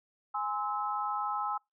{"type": "chord", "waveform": "sine", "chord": "Ab augmented", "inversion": "none", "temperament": "just", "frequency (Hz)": [830.6, 1038.3, 1297.8], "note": ["Ab5", "C6", "E6"], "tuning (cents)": [0, -14, -27], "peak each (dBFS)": [-34, -37, -34], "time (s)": [0.34, 1.58], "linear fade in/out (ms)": 10, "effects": ["noise-tail reverb RT60 0.2 s tail -25 dB re dry"]}